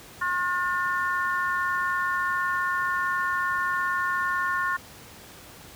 harmonic tone, 358.5 Hz, F4, 45 cents sharp, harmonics 3 / 4 / 5, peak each -27 / -28 / -29 dBFS, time 0.21-4.77 s, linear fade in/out 10 ms, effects pink hiss -46 dBFS RMS until 5.75 s + high-pass 60 Hz 12 dB/octave

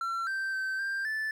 triangle tone with pitch steps, 1355 / 1563 / 1546 / 1585 / 1752 Hz, E6 / G6 / G6 / G6 / A6, +47 / -6 / -24 / +19 / -8 cents, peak -28 dBFS, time 0.01-1.31 s, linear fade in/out 2 ms, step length 260 ms, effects none

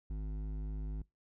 sine tone with hard clipping, 51.91 Hz, G#1, in tune, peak -38 dBFS, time 0.1-1.02 s, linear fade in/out 5 ms, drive 11 dB, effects noise-tail reverb RT60 0.2 s tail -23 dB re dry

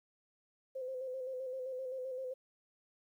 sine tone with vibrato, 517 Hz, C5, 21 cents flat, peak -38 dBFS, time 0.75-2.34 s, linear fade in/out 10 ms, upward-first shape square, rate 7.7 Hz, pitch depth 36 cents each way, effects 12-bit

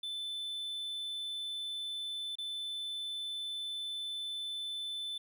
triangle tone with dropouts, 3520 Hz, A7, in tune, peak -35 dBFS, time 0.03-5.18 s, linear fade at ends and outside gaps 5 ms, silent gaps 2.355-2.384 s, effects none

